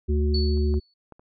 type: harmonic tone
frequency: 73.8 Hz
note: D2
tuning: 9 cents sharp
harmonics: 1 / 3 / 5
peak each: -20 / -30 / -28 dBFS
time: 0.08-0.8 s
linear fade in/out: 20 ms
type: tone with exponential decay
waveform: sine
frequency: 4445 Hz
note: C#8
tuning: 4 cents sharp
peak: -26 dBFS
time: 0.34-0.94 s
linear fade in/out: 5 ms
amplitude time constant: 130 ms
type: clicks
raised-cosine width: 1 ms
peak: -38 / -28 / -29 / -37 dBFS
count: 4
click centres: 0.574 / 0.741 / 1.123 / 1.195 s
effects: none